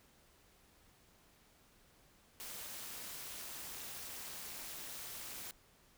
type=noise with amplitude modulation; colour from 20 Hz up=white; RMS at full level=-44 dBFS; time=2.4-5.51 s; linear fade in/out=0 ms; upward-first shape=sine; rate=280 Hz; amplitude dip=65%; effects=pink hiss -67 dBFS RMS until 5.97 s